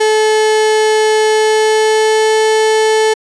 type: tone with pitch glide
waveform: 35% pulse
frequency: 432.6 to 436.6 Hz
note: A4 to A4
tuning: -29 to -13 cents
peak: -7 dBFS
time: 0-3.14 s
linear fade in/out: 10 ms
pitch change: +16 cents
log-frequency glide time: 1.28-2.37 s
effects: resampled to 22050 Hz